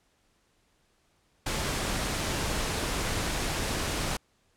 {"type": "noise", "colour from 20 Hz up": "pink", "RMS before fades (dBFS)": -30, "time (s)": [1.46, 4.17], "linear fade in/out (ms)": 5, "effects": ["pink hiss -69 dBFS RMS until 4.56 s", "low-pass 10000 Hz 12 dB/octave"]}